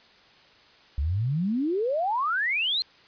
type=exponential sweep; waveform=sine; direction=up; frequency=65.8 to 4270 Hz; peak=-23 dBFS; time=0.98-2.82 s; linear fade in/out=0 ms; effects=white hiss -55 dBFS RMS until 3.07 s + resampled to 11025 Hz